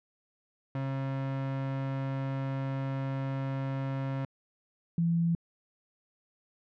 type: tone pair in turn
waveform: 35% pulse / sine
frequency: 135.1 / 168.31 Hz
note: C#3 / E3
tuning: -44 / +36 cents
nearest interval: major third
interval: 380 cents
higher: second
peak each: -29 / -24 dBFS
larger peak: second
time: 0.75-4.25 / 4.98-5.35 s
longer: first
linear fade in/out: 2 ms
effects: low-pass 2000 Hz 12 dB/octave